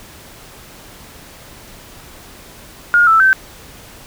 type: tone with pitch steps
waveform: sine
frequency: 1425 / 1321 / 1545 Hz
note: F6 / E6 / G6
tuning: +34 / +3 / -26 cents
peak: -7 dBFS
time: 2.94-3.33 s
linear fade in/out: 0 ms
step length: 130 ms
effects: pink hiss -39 dBFS RMS until 4.06 s